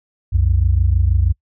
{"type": "tone pair together", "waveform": "sine", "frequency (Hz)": [63.5, 89.8], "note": ["B1", "F2"], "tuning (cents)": [49, 49], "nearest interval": "tritone", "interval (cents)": 600, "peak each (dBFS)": -14, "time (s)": [0.32, 1.33], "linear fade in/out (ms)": 20, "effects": ["noise-tail reverb RT60 0.1 s tail -24 dB re dry", "tanh soft clip ceiling -4 dBFS"]}